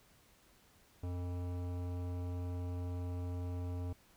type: tone with hard clipping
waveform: sine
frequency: 88.9 Hz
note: F2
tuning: 31 cents sharp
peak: -39 dBFS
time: 1.03-3.93 s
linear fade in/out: 5 ms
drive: 16 dB
effects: pink hiss -66 dBFS RMS until 4.16 s